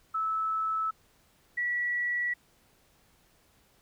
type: tone pair in turn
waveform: sine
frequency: 1306 / 1941 Hz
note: E6 / B6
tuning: -17 / -31 cents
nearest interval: perfect fifth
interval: 686 cents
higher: second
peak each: -27 dBFS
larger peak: neither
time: 0.14-0.91 / 1.57-2.34 s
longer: neither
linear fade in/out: 10 ms
effects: pink hiss -65 dBFS RMS until 3.81 s